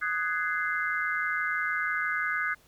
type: chord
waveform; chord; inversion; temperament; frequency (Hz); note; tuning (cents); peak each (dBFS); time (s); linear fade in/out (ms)
sine; Ab dominant seventh; second; just; 1245.9 / 1495.1 / 1661.2 / 2077; Eb6 / Gb6 / Ab6 / C7; +2 / +18 / 0 / -13; -33 / -31 / -32 / -33; 0.01-2.55; 20
effects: pink hiss -61 dBFS RMS until 2.67 s